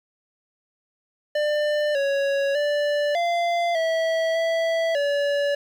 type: tone with pitch steps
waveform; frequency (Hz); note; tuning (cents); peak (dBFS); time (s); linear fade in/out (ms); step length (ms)
square; 596 / 556 / 586 / 689 / 652 / 659 / 572; D5 / C#5 / D5 / F5 / E5 / E5 / D5; +25 / +5 / -4 / -24 / -19 / -1 / -46; -21; 1.35-5.55; 5; 600
effects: low-pass 4000 Hz 12 dB/octave + 8-bit